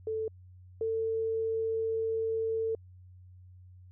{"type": "tone pair in turn", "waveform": "sine", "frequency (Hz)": [440, 447.4], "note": ["A4", "A4"], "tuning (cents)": [0, 29], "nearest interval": "unison", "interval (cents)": 29, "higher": "second", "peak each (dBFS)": [-30, -28], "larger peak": "second", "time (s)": [[0.07, 0.28], [0.81, 2.75]], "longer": "second", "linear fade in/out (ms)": 2, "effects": ["added 91 Hz sine -50 dBFS peak until 3.91 s"]}